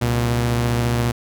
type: tone pair together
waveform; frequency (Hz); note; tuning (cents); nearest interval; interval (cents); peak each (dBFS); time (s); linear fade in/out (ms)
sawtooth; 67.1 / 119.56; C2 / A#2; +44 / +44; minor seventh; 1000; -22 / -14; 0.01-1.12; 10
effects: none